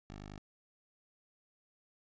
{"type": "tone", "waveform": "10% pulse", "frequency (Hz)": 50.6, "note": "G#1", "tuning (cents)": -44, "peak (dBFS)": -38, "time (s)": [0.1, 0.38], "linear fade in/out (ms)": 0, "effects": ["resampled to 16000 Hz"]}